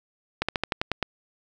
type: slowing click train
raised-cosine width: 0.3 ms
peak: -8 dBFS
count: 8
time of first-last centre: 0.42-1.027 s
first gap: 66 ms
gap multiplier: 1.09
effects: none